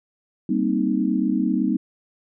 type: chord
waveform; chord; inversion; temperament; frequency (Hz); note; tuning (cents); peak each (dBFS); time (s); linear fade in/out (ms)
sine; C minor seventh; second; equal; 196 / 233.1 / 261.6 / 311.1; G3 / Bb3 / C4 / Eb4; 0 / 0 / 0 / 0; -24; 0.49-1.77; 5
effects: none